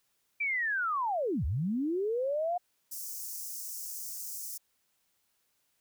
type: linear two-way sweep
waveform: sine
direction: down then up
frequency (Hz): 2365 to 61.74 to 724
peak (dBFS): -28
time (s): 0.4-2.58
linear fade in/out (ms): 10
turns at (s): 1.45
type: high-pass noise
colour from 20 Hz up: white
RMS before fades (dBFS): -40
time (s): 2.91-4.58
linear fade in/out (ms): 10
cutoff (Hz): 5300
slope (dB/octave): 48
effects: white hiss -75 dBFS RMS until 5.8 s